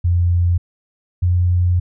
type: tone pair in turn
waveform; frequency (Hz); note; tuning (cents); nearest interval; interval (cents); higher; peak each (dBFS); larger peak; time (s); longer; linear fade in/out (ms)
sine; 87.31 / 88.94; F2 / F2; 0 / +32; unison; 32; second; -12; neither; 0.04-0.58 / 1.22-1.8; second; 10
effects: none